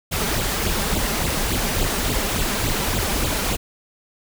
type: noise with flanger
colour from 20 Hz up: pink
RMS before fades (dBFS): -22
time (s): 0.11-3.57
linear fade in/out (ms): 20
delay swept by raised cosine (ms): 0.25 to 5.15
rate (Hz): 3.5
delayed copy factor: +0.75
effects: none